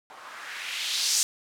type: noise with low-pass filter sweep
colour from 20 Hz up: violet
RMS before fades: -30 dBFS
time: 0.1-1.23 s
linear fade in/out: 0 ms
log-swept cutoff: 820 to 6600 Hz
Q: 2
effects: none